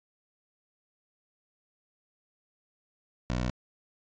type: tone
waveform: 15% pulse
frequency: 61.6 Hz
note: B1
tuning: 4 cents flat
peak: -22 dBFS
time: 3.3-3.5 s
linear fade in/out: 0 ms
effects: resampled to 16000 Hz